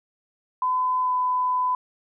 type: tone with pitch glide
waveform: sine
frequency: 1012 to 1003.8 Hz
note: B5 to B5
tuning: +42 to +28 cents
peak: -20 dBFS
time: 0.62-1.75 s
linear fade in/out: 2 ms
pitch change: -14 cents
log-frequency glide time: 1.01-1.12 s
effects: none